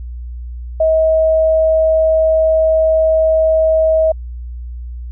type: tone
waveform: sine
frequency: 638 Hz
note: D#5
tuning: 43 cents sharp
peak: -9 dBFS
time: 0.8-4.12 s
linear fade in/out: 5 ms
effects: added 60 Hz sine -24 dBFS peak until 5.11 s